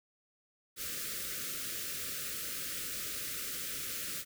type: band-stop noise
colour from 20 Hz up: white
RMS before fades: -39 dBFS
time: 0.76-4.25 s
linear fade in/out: 50 ms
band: 590 to 1200 Hz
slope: 96 dB/octave
effects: none